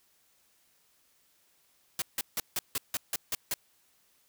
white noise bursts, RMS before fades -31 dBFS, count 9, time 1.99-3.54 s, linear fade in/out 2 ms, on 30 ms, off 160 ms, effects white hiss -68 dBFS RMS until 4.28 s

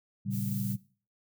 sine chord, G diminished, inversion first, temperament equal, 116.54 / 138.59 / 196 Hz, Bb2 / Db3 / G3, 0 / 0 / 0 cents, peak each -35 / -36 / -33 dBFS, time 0.25-0.77 s, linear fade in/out 20 ms
violet noise, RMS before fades -42 dBFS, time 0.3-0.77 s, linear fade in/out 50 ms
effects noise-tail reverb RT60 0.4 s tail -19 dB re dry

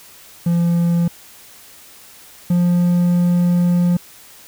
triangle tone pair in turn, 171.1 / 175.71 Hz, F3 / F3, -35 / +11 cents, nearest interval unison, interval 46 cents, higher second, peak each -11 / -10 dBFS, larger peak second, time 0.46-1.08 / 2.5-3.97 s, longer second, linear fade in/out 5 ms, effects white hiss -43 dBFS RMS until 4.47 s

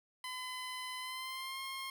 15% pulse tone with pitch glide, 1015 to 1069.2 Hz, B5 to C6, +47 to +37 cents, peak -34 dBFS, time 0.24-1.9 s, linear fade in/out 2 ms, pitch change +90 cents, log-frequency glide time 0.99-1.6 s, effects none

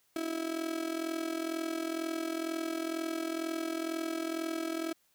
35% pulse tone with amplitude modulation, 326.4 Hz, E4, 17 cents flat, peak -28 dBFS, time 0.16-4.93 s, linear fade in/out 2 ms, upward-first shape sine, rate 42.1 Hz, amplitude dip 75%, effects white hiss -71 dBFS RMS until 5.14 s

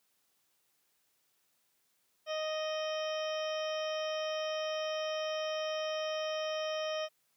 harmonic tone with a mistuned harmonic, 622.3 Hz, D#5, in tune, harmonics 1 / 2 / 3 / 4 / 5 / 6 / 8 / 9, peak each -34 / -43 / -47 / -47 / -43 / -53 / -51 / -50 dBFS, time 2.26-7.09 s, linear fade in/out 50 ms, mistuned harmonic 8, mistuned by +72 cents, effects white hiss -75 dBFS RMS until 7.36 s + high-pass 100 Hz 12 dB/octave

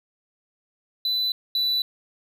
triangle tone pair in turn, 3996 / 3971 Hz, B7 / B7, +20 / +9 cents, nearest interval unison, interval 11 cents, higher first, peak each -20 / -19 dBFS, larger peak second, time 1.05-1.32 / 1.55-1.82 s, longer neither, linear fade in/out 2 ms, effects none

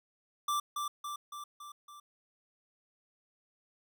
square tone with echo, 1174.7 Hz, D6, in tune, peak -30 dBFS, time 0.48-0.6 s, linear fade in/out 5 ms, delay 280 ms, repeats 5, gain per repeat -4 dB, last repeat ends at 2 s, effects none

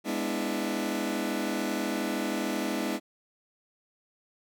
sawtooth chord, E dominant seventh, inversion first, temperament just, 206 / 247.2 / 296.7 / 329.6 Hz, G#3 / B3 / D4 / E4, -14 / +2 / +18 / 0 cents, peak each -30 dBFS, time 0.04-3 s, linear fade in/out 50 ms, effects none

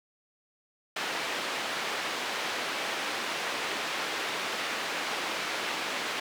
white band-pass noise, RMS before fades -33 dBFS, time 0.96-6.2 s, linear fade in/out 5 ms, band 290 to 2900 Hz, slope 12 dB/octave, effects none

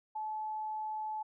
sine tone, 863 Hz, A5, 34 cents flat, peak -35 dBFS, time 0.15-1.23 s, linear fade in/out 10 ms, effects none

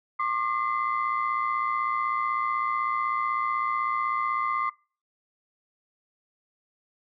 sine tone cluster, 1078 / 1194 / 2049 Hz, C#6 / D6 / C7, -49 / +28 / -37 cents, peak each -28 / -26 / -33 dBFS, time 0.19-4.7 s, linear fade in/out 10 ms, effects noise-tail reverb RT60 0.4 s tail -25 dB re dry + tanh soft clip ceiling -15 dBFS

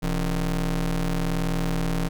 35% pulse ring-modulated tone, 99.8 Hz, G2, 32 cents sharp, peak -18 dBFS, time 0.02-2.09 s, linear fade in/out 20 ms, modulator 70.4 Hz, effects none

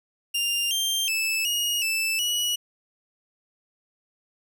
sawtooth tone with pitch steps, 2798 / 3169 / 2626 / 2874 / 2640 / 2924 Hz, F7 / G7 / E7 / F7 / E7 / F#7, +3 / +18 / -7 / +49 / +2 / -21 cents, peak -20 dBFS, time 0.34-2.56 s, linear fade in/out 10 ms, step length 370 ms, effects none

